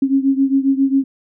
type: beating tone pair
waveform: sine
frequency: 269.3 / 276.7 Hz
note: C#4 / C#4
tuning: -50 / -3 cents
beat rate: 7.4 Hz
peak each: -14 / -17 dBFS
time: 0.02-1.04 s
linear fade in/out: 5 ms
effects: none